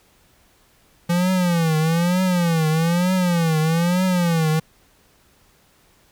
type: tone with vibrato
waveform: square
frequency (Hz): 170.5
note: F3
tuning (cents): -41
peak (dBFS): -17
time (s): 1.09-4.6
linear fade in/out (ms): 10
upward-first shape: triangle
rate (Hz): 1.1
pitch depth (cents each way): 170
effects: pink hiss -57 dBFS RMS until 6.11 s